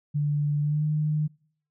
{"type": "tone with pitch glide", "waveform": "sine", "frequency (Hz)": [146.83, 152.18], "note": ["D3", "D#3"], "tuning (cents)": [0, -38], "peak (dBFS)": -22, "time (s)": [0.14, 1.28], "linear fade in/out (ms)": 20, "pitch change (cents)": 62, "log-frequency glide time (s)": [0.61, 0.84], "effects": ["noise-tail reverb RT60 0.6 s tail -26 dB re dry"]}